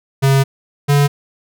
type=tone pair in turn; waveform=square; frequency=136.1 / 143.29 Hz; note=C#3 / D3; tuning=-31 / -42 cents; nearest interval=minor second; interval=89 cents; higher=second; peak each=-10 dBFS; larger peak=neither; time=0.22-0.44 / 0.88-1.08 s; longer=first; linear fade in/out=20 ms; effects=none